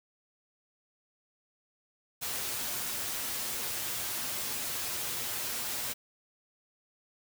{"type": "noise with comb filter", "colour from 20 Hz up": "white", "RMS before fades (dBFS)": -35, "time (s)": [2.21, 5.94], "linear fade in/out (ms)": 20, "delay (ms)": 8.3, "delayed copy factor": 0.5, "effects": []}